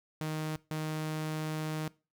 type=tone bursts at uneven times; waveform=sawtooth; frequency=155.7 Hz; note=D#3; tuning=2 cents sharp; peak=-29 dBFS; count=2; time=0.21-0.56 / 0.71-1.88 s; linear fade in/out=0 ms; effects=noise-tail reverb RT60 0.3 s tail -21 dB re dry